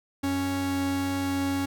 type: tone pair together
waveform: 45% pulse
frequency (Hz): 91.84 / 277.2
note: F#2 / C#4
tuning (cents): -12 / 0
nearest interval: octave + perfect fifth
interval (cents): 1912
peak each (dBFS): -34 / -26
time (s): 0.23-1.66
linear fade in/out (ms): 10
effects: none